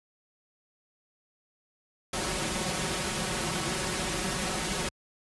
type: noise with comb filter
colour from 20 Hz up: pink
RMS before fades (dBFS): -30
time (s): 2.13-4.89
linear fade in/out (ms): 5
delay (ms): 5.4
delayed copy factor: +0.65
effects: high-pass 60 Hz 12 dB/octave + resampled to 24000 Hz